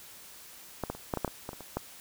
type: clicks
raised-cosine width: 1 ms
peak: -17 / -18 / -29 / -15 / -17 / -13 / -21 / -22 / -28 / -29 / -16 dBFS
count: 11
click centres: 0.837 / 0.9 / 0.95 / 1.138 / 1.173 / 1.247 / 1.278 / 1.491 / 1.532 / 1.607 / 1.77 s
effects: white hiss -50 dBFS RMS until 2 s